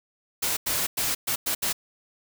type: noise bursts at uneven times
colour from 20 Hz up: white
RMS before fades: -26 dBFS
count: 6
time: 0.42-0.57 / 0.66-0.87 / 0.97-1.15 / 1.27-1.36 / 1.46-1.55 / 1.62-1.73 s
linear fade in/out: 10 ms
effects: none